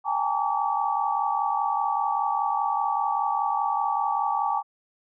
sine tone cluster, 794 / 839 / 910 / 1145 Hz, G5 / G#5 / A#5 / D6, +22 / +17 / -42 / -44 cents, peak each -28 dBFS, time 0.04-4.63 s, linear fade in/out 50 ms, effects none

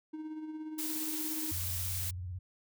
triangle tone with tremolo, 311.1 Hz, D#4, in tune, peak -35 dBFS, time 0.13-1.52 s, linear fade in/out 10 ms, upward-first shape sine, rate 17 Hz, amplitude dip 45%
blue noise, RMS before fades -37 dBFS, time 0.78-2.11 s, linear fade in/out 10 ms
sine tone with vibrato, 90 Hz, F#2, 47 cents flat, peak -37 dBFS, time 1.51-2.39 s, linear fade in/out 10 ms, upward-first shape triangle, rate 18 Hz, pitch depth 150 cents each way
effects none

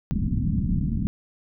white low-pass noise, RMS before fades -24 dBFS, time 0.11-1.07 s, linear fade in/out 0 ms, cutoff 240 Hz, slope 48 dB/octave, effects none

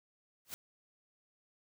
white noise with exponential growth, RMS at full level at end -38 dBFS, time 0.45-0.54 s, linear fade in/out 0 ms, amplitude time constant 19 ms, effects none

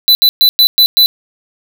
square tone bursts at uneven times, 3991 Hz, B7, 17 cents sharp, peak -5 dBFS, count 6, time 0.08-0.15 / 0.22-0.29 / 0.41-0.49 / 0.59-0.67 / 0.78-0.86 / 0.97-1.06 s, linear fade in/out 0 ms, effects none

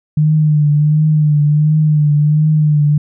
sine tone with vibrato, 151.1 Hz, D3, 50 cents sharp, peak -8 dBFS, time 0.17-2.98 s, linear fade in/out 5 ms, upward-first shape triangle, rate 1.4 Hz, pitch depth 51 cents each way, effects none

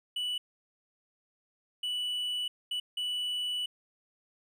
triangle tone bursts at uneven times, 2960 Hz, F#7, in tune, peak -29 dBFS, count 4, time 0.16-0.38 / 1.83-2.48 / 2.71-2.8 / 2.97-3.66 s, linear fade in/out 5 ms, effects none

